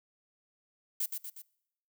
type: noise with echo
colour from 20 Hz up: violet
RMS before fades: -32 dBFS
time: 1-1.06 s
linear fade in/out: 5 ms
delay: 120 ms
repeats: 3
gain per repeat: -5 dB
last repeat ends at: 1.42 s
effects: noise-tail reverb RT60 0.8 s tail -23 dB re dry